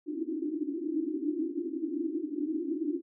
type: band-pass noise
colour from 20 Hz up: white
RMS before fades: -33 dBFS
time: 0.06-3.02 s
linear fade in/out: 50 ms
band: 280 to 340 Hz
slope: 96 dB/octave
effects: none